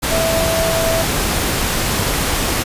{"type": "tone in noise", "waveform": "sine", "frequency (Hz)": 656, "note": "E5", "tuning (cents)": -9, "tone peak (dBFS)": -17, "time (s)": [0.1, 1.03], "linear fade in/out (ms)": 20, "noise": "pink", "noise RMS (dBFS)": -18, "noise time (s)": [0.02, 2.64], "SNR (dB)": -2, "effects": ["resampled to 32000 Hz"]}